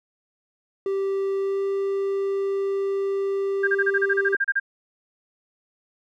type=tone with pitch glide; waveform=triangle; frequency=390.7 to 393.2 Hz; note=G4 to G4; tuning=-6 to +5 cents; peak=-20 dBFS; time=0.86-4.35 s; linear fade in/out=2 ms; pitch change=+11 cents; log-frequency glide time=1.39-1.62 s
type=tone bursts; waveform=sine; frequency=1600 Hz; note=G6; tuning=35 cents sharp; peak=-18 dBFS; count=13; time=3.63-4.599 s; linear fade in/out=10 ms; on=45 ms; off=32 ms
effects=none